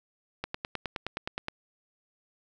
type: click train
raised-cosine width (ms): 0.3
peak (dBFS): -16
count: 11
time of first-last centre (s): 0.44-1.484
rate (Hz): 9.58
effects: none